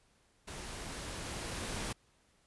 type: noise with level ramp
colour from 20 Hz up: pink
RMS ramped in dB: -45 to -38 dBFS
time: 0.47-1.93 s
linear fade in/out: 10 ms
effects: pink hiss -70 dBFS RMS until 2.46 s + resampled to 24000 Hz